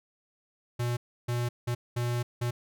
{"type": "tone bursts at uneven times", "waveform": "square", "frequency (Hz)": 120.7, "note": "B2", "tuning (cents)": -39, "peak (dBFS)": -28, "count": 5, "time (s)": [[0.79, 0.97], [1.28, 1.49], [1.67, 1.75], [1.96, 2.23], [2.41, 2.51]], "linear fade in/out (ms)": 10, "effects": []}